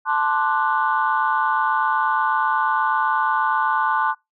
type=chord; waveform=sine; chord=D dominant seventh; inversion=second; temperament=equal; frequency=880 / 1046.5 / 1174.7 / 1480 Hz; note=A5 / C6 / D6 / F#6; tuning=0 / 0 / 0 / 0 cents; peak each=-21 / -22 / -24 / -23 dBFS; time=0.05-4.15 s; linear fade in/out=50 ms; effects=noise-tail reverb RT60 0.2 s tail -26 dB re dry + tanh soft clip ceiling -8 dBFS